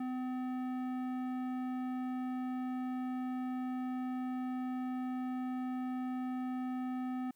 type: tone with tanh clipping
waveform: sine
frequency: 254.5 Hz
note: C4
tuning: 48 cents flat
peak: -37 dBFS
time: 0-7.31 s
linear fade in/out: 5 ms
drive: 14 dB
effects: white hiss -75 dBFS RMS until 7.35 s